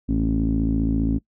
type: tone with low-pass filter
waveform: sawtooth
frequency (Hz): 55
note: A1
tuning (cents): 0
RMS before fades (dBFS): -21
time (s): 0.08-1.19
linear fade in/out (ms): 20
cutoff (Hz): 260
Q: 8.4
effects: noise-tail reverb RT60 0.1 s tail -22 dB re dry